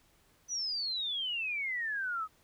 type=exponential sweep; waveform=sine; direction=down; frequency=6030 to 1244.5 Hz; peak=-32 dBFS; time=0.48-2.28 s; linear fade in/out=50 ms; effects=pink hiss -67 dBFS RMS until 2.43 s